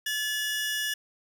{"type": "tone pair together", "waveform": "sawtooth", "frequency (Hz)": [1722, 2896], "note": ["A6", "F#7"], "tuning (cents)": [-38, -38], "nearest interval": "major sixth", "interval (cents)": 900, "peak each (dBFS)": [-26, -29], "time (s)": [0.06, 0.94], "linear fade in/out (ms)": 5, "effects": []}